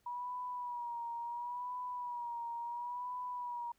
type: tone with vibrato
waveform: sine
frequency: 965 Hz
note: B5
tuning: 40 cents flat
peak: -38 dBFS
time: 0.06-3.72 s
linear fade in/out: 5 ms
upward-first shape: sine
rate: 0.72 Hz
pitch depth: 51 cents each way
effects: pink hiss -75 dBFS RMS until 3.78 s